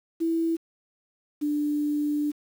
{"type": "tone pair in turn", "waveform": "sine", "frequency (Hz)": [329.6, 295.6], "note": ["E4", "D4"], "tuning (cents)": [0, 11], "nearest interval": "major second", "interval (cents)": 189, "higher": "first", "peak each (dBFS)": [-22, -23], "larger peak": "first", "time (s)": [[0.2, 0.57], [1.41, 2.32]], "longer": "second", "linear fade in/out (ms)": 20, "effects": ["8-bit"]}